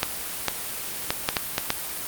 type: clicks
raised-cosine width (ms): 0.2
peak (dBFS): -3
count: 7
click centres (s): 0.031 / 0.483 / 1.105 / 1.289 / 1.368 / 1.581 / 1.704
effects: white hiss -32 dBFS RMS until 2.07 s + Opus 32 kbps